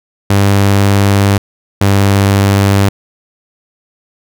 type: tone pair in turn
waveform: sawtooth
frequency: 99.7 / 99.21 Hz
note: G2 / G2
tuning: +30 / +21 cents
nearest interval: unison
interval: 9 cents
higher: first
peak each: -3 dBFS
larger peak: neither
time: 0.3-1.38 / 1.81-2.89 s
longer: neither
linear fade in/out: 5 ms
effects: none